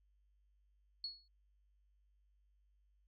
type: tone with exponential decay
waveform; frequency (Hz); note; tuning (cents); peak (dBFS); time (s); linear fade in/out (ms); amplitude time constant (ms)
sine; 4356; C#8; -31; -37; 1.04-1.28; 2; 52
effects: added 50 Hz sine -70 dBFS peak until 3.07 s + AAC 64 kbps